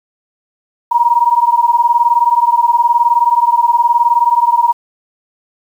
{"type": "beating tone pair", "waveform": "sine", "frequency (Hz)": [940, 959], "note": ["A#5", "A#5"], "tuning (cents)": [14, 49], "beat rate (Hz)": 19, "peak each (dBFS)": -11, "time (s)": [0.91, 4.73], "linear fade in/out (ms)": 10, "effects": ["7-bit"]}